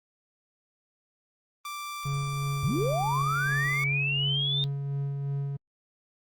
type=tone; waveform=sawtooth; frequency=1174.7 Hz; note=D6; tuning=in tune; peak=-31 dBFS; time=1.65-3.84 s; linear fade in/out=2 ms
type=tone with tremolo; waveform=triangle; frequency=140 Hz; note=C#3; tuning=18 cents sharp; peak=-25 dBFS; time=2.05-5.57 s; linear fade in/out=10 ms; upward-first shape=sine; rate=2.8 Hz; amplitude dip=30%
type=linear sweep; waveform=sine; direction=up; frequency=82.41 to 3667 Hz; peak=-26 dBFS; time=2.63-4.64 s; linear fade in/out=0 ms
effects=Opus 24 kbps